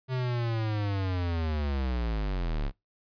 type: linear sweep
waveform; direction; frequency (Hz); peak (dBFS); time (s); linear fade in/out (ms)
square; down; 130.81 to 32.7; -28; 0.08-2.72; 50
effects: noise-tail reverb RT60 0.2 s tail -24 dB re dry + resampled to 11025 Hz